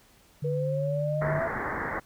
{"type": "tone with pitch glide", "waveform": "sine", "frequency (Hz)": [146.83, 149.22], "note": ["D3", "D3"], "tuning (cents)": [0, 28], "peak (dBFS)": -28, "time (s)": [0.42, 1.4], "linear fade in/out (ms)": 10, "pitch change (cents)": 28, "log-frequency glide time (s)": [0.66, 1.15]}
{"type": "linear sweep", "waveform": "sine", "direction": "up", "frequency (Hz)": [480, 669], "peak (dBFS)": -28, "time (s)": [0.44, 1.48], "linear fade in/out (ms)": 10}
{"type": "low-pass noise", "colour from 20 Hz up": "white", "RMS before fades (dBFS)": -32, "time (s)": [1.21, 2], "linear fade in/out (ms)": 10, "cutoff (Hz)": 2000, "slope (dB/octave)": 96}
{"effects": ["pink hiss -59 dBFS RMS until 2.05 s"]}